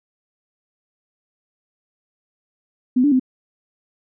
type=tone with pitch steps; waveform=sine; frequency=251.9 / 290.7 / 257.6 Hz; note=B3 / D4 / C4; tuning=+34 / -18 / -27 cents; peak=-12 dBFS; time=2.96-3.197 s; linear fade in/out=10 ms; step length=79 ms; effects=none